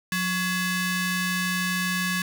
sawtooth ring-modulated tone, 932.3 Hz, A#5, in tune, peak -17 dBFS, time 0.12-2.22 s, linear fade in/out 2 ms, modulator 751 Hz, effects none

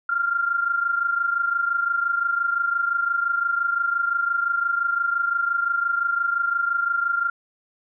sine tone pair together, 1385.2 / 1411 Hz, F6 / F6, -15 / +17 cents, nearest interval unison, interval 32 cents, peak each -21 / -26 dBFS, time 0.09-7.3 s, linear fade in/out 5 ms, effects none

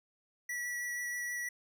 square tone with vibrato, 1943 Hz, B6, 29 cents flat, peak -36 dBFS, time 0.49-1.49 s, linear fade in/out 5 ms, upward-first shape sine, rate 6.3 Hz, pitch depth 9 cents each way, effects none

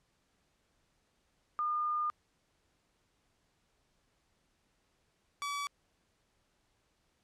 sine / sawtooth tone pair in turn, 1213 / 1144.9 Hz, D#6 / D6, -44 / -44 cents, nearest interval minor second, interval 100 cents, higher first, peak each -30 / -31 dBFS, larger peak first, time 1.59-2.1 / 5.42-5.67 s, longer first, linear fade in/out 0 ms, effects pink hiss -75 dBFS RMS until 7.23 s + low-pass 9000 Hz 12 dB/octave

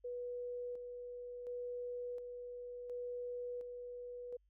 sine tone with tremolo, 489.2 Hz, B4, 16 cents flat, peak -40 dBFS, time 0.04-4.37 s, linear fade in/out 10 ms, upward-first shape square, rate 0.7 Hz, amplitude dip 40%, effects added 50 Hz sine -70 dBFS peak until 4.49 s

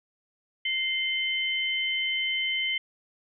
sine tone pair together, 2093 / 3065 Hz, C7 / G7, 0 / -40 cents, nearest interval perfect fifth, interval 660 cents, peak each -28 dBFS, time 0.65-2.78 s, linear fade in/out 5 ms, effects none

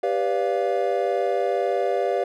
triangle chord, G dominant seventh, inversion none, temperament equal with one note detuned, 392 / 493.9 / 573.9 / 698.5 Hz, G4 / B4 / D5 / F5, 0 / 0 / -40 / 0 cents, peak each -24 dBFS, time 0.03-2.24 s, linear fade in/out 5 ms, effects none

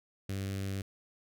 sawtooth tone with notch filter, 97.5 Hz, G2, 9 cents flat, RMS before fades -36 dBFS, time 0.29-0.82 s, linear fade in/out 5 ms, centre 920 Hz, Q 0.82, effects none

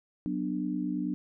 sine chord, B minor, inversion second, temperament just, 185.21 / 246.9 / 296.3 Hz, F#3 / B3 / D4, +2 / 0 / +15 cents, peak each -34 / -34 / -32 dBFS, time 0.26-1.14 s, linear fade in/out 0 ms, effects none

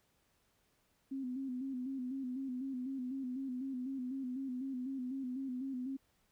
sine tone with vibrato, 260 Hz, C4, 11 cents flat, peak -37 dBFS, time 1.11-5.97 s, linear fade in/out 10 ms, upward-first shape square, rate 4 Hz, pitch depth 63 cents each way, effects pink hiss -75 dBFS RMS until 6.31 s

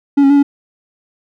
triangle tone with pitch steps, 282.6 / 274.8 / 285.2 / 282.3 Hz, C#4 / C#4 / C#4 / C#4, +34 / -15 / +49 / +32 cents, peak -4 dBFS, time 0.17-0.43 s, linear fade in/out 10 ms, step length 65 ms, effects none

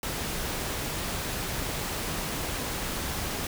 pink noise, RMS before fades -32 dBFS, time 0.03-3.47 s, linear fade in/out 2 ms, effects none

